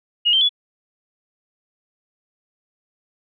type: tone with pitch steps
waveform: sine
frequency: 2872 / 3132 / 3415 Hz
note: F7 / G7 / G#7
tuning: +48 / -2 / +48 cents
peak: -13 dBFS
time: 0.25-0.493 s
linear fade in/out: 20 ms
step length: 81 ms
effects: none